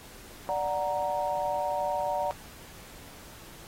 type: chord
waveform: sine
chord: D augmented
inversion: none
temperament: equal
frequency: 587.3 / 740 / 932.3 Hz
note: D5 / F#5 / A#5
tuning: 0 / 0 / 0 cents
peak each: -31 dBFS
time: 0.49-2.31 s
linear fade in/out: 0 ms
effects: pink hiss -49 dBFS RMS until 3.67 s + AAC 48 kbps

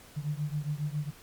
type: beating tone pair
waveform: sine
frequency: 146 / 153.3 Hz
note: D3 / D#3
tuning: -10 / -25 cents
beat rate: 7.3 Hz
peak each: -32 / -34 dBFS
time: 0.16-1.11 s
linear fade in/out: 20 ms
effects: pink hiss -53 dBFS RMS until 1.22 s + MP3 96 kbps

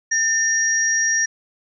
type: tone pair together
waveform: sine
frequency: 1800 / 5715 Hz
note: A6 / F8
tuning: +39 / +39 cents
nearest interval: octave + minor sixth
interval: 2000 cents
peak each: -19 dBFS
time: 0.11-1.26 s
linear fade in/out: 10 ms
effects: none

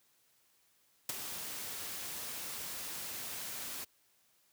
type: noise with ADSR envelope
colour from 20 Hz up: white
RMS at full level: -32 dBFS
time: 1.09-3.85 s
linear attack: 4 ms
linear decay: 15 ms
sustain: -10 dB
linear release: 15 ms
effects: white hiss -71 dBFS RMS until 4.52 s + high-pass 60 Hz 12 dB/octave

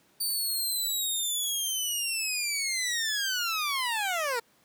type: linear sweep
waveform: 15% pulse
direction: down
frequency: 4611 to 449.4 Hz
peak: -21 dBFS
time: 0.2-4.4 s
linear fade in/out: 10 ms
effects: pink hiss -64 dBFS RMS until 4.64 s + high-pass 150 Hz 12 dB/octave

